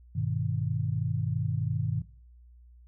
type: chord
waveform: sine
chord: G augmented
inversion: none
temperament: equal with one note detuned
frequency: 100.46 / 123.47 / 155.56 Hz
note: G2 / B2 / D#3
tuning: +43 / 0 / 0 cents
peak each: -31 dBFS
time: 0.15-2.02 s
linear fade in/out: 10 ms
effects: noise-tail reverb RT60 0.4 s tail -17 dB re dry + added 60 Hz sine -51 dBFS peak until 2.87 s